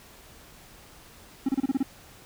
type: tone bursts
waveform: triangle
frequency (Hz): 268.6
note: C4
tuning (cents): +46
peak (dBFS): -19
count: 7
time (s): 1.46-1.83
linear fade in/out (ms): 5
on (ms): 28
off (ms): 29
effects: pink hiss -51 dBFS RMS until 2.25 s